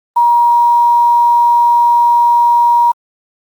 sine tone with quantisation, 950 Hz, A#5, 33 cents sharp, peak -6 dBFS, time 0.16-2.92 s, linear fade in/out 10 ms, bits 6, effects Opus 32 kbps

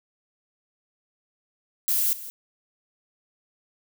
violet noise with echo, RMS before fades -23 dBFS, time 1.88-2.13 s, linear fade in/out 0 ms, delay 170 ms, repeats 1, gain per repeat -15 dB, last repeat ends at 2.3 s, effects none

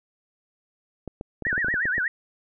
clicks, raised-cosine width 2 ms, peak -20 dBFS, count 11, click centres 1.077 / 1.211 / 1.423 / 1.468 / 1.529 / 1.579 / 1.646 / 1.684 / 1.741 / 1.855 / 1.981 s
sine tone with vibrato, 1678 Hz, G#6, 17 cents sharp, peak -22 dBFS, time 1.45-2.08 s, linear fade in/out 2 ms, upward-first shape sine, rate 8.3 Hz, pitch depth 240 cents each way
effects none

